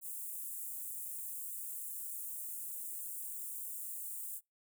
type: high-pass noise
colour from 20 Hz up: white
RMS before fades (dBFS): -43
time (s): 0.01-4.41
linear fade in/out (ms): 50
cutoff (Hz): 7800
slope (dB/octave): 48
effects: noise-tail reverb RT60 0.2 s tail -26 dB re dry